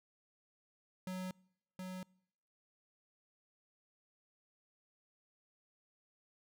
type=tone with echo; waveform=square; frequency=185 Hz; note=F#3; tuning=in tune; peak=-40 dBFS; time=1.07-1.31 s; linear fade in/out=2 ms; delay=720 ms; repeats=1; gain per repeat=-3 dB; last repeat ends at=2.03 s; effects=noise-tail reverb RT60 0.8 s tail -26 dB re dry